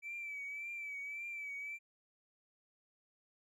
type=tone with vibrato; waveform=triangle; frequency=2312 Hz; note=D7; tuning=28 cents flat; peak=-38 dBFS; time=0.02-1.79 s; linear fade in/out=50 ms; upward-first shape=triangle; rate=1.8 Hz; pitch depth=58 cents each way; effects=tanh soft clip ceiling -38 dBFS